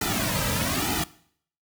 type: noise with flanger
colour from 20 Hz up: pink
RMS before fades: -26 dBFS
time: 0.01-1.04 s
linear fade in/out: 5 ms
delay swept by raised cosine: 1.8 to 2.8 ms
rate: 1.1 Hz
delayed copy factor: -1
effects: noise-tail reverb RT60 0.6 s tail -19 dB re dry